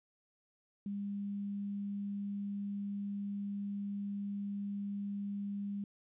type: tone with quantisation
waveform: sine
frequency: 201.5 Hz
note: G3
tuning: 48 cents sharp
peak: -36 dBFS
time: 0.86-5.84 s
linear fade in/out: 2 ms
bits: 11
effects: resampled to 8000 Hz